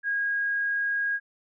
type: tone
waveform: sine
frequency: 1637 Hz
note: G#6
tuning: 25 cents flat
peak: -24 dBFS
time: 0.03-1.2 s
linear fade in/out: 50 ms
effects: none